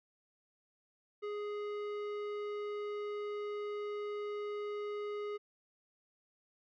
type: tone with tanh clipping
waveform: triangle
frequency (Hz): 415.3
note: G#4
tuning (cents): 0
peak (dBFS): -39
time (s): 1.22-5.38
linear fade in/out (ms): 20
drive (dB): 18
effects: none